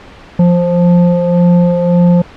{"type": "tone with frequency modulation", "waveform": "sine", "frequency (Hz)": 174.61, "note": "F3", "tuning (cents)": 0, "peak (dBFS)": -6, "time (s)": [0.39, 2.22], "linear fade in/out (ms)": 5, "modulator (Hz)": 351, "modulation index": 0.95, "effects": ["pink hiss -35 dBFS RMS until 2.36 s", "low-pass 3000 Hz 12 dB/octave"]}